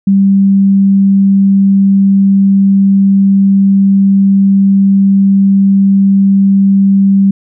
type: tone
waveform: sine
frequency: 196 Hz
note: G3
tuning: in tune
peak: -4 dBFS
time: 0.07-7.31 s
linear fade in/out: 5 ms
effects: none